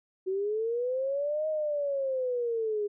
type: linear two-way sweep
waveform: sine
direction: up then down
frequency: 370 to 628 to 406.5 Hz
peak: -27 dBFS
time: 0.26-2.88 s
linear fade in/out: 20 ms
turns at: 1.48 s
effects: none